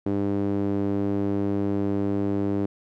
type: tone with band-pass filter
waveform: sawtooth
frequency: 100.1 Hz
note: G2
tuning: 37 cents sharp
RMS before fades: -25 dBFS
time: 0.06-2.66 s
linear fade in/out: 5 ms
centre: 320 Hz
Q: 2
effects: none